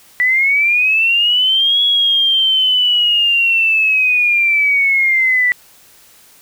sine linear two-way sweep, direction up then down, 1959 to 3357 to 1959 Hz, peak -10 dBFS, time 0.2-5.52 s, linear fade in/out 0 ms, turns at 1.82 s, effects white hiss -46 dBFS RMS until 6.41 s

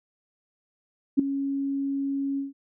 sine tone with ADSR envelope, 276.2 Hz, C#4, 6 cents flat, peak -12 dBFS, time 1.17-2.53 s, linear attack 23 ms, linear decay 5 ms, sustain -13 dB, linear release 150 ms, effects none

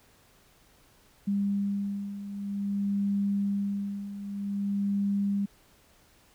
sine beating tone pair, 200 / 200.52 Hz, G3 / G3, +35 / +39 cents, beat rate 0.52 Hz, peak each -33 / -28 dBFS, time 1.27-5.46 s, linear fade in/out 10 ms, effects pink hiss -61 dBFS RMS until 6.34 s

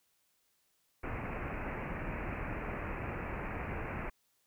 pink low-pass noise, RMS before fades -39 dBFS, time 1.03-4.1 s, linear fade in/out 10 ms, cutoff 2600 Hz, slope 96 dB/octave, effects white hiss -75 dBFS RMS until 4.46 s

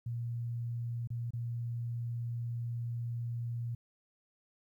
sine tone with dropouts, 118.2 Hz, A#2, 24 cents sharp, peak -34 dBFS, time 0.06-3.75 s, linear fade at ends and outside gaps 5 ms, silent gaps 1.074-1.103 / 1.307-1.334 s, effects 12-bit

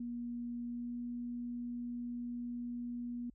sine tone with pitch glide, 239.2 to 241 Hz, A#3 to B3, +45 to -42 cents, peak -38 dBFS, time 0-3.3 s, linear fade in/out 5 ms, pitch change +13 cents, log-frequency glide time 0.66-0.98 s, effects added 50 Hz sine -62 dBFS peak until 3.34 s

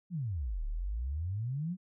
sine exponential two-way sweep, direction down then up, 191.5 to 34.65 to 191.5 Hz, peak -32 dBFS, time 0.1-1.77 s, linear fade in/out 50 ms, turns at 0.65 s, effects none

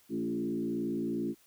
sine tone with frequency modulation, 280.4 Hz, C#4, 20 cents sharp, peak -30 dBFS, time 0.09-1.35 s, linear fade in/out 50 ms, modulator 57.6 Hz, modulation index 1.5, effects white hiss -64 dBFS RMS until 1.46 s

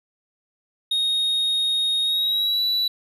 triangle tone with pitch glide, 3729 to 3944 Hz, A#7 to B7, 0 to -3 cents, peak -18 dBFS, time 0.91-2.88 s, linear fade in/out 5 ms, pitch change +97 cents, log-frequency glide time 2.03-2.62 s, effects none

